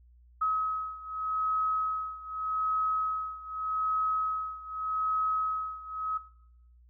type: beating tone pair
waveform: sine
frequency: 1276 / 1276.83 Hz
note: D#6 / D#6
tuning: +43 / +44 cents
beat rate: 0.83 Hz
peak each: -29 / -32 dBFS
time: 0.41-6.18 s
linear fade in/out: 10 ms
effects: noise-tail reverb RT60 0.7 s tail -17 dB re dry + added 60 Hz sine -55 dBFS peak until 6.89 s